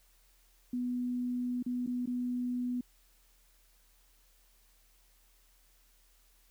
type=tone with dropouts; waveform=sine; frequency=246.9 Hz; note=B3; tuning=in tune; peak=-31 dBFS; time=0.73-2.81 s; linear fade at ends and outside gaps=5 ms; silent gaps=1.627-1.662 / 1.864-1.873 / 2.059-2.073 s; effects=added 40 Hz sine -65 dBFS peak until 6.5 s + white hiss -68 dBFS RMS until 6.5 s